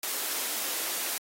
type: high-pass noise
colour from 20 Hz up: white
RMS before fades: -32 dBFS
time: 0.03-1.18 s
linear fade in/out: 2 ms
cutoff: 260 Hz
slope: 24 dB/octave
effects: AAC 48 kbps